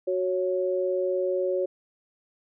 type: tone pair together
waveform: sine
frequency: 369.7 / 553.9 Hz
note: F#4 / C#5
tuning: -1 / -1 cents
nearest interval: perfect fifth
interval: 700 cents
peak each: -26 dBFS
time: 0.07-1.66 s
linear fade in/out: 10 ms
effects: none